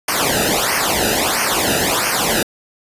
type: noise with flanger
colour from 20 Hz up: pink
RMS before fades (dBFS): -17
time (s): 0.08-2.43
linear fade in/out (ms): 5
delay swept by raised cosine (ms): 0.26 to 0.93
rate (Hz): 1.5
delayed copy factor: -1
effects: resampled to 32000 Hz